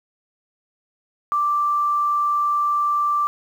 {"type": "tone", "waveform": "sine", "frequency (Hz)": 1174.7, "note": "D6", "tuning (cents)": 0, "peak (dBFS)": -17, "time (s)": [1.32, 3.27], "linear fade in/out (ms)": 0, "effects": ["8-bit"]}